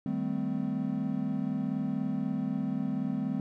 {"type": "chord", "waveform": "triangle", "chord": "A half-diminished seventh", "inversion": "second", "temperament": "equal with one note detuned", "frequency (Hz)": [155.56, 196, 220, 256.8], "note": ["Eb3", "G3", "A3", "C4"], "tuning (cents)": [0, 0, 0, -32], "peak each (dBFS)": [-35, -32, -33, -31], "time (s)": [0.06, 3.4], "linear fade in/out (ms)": 2, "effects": []}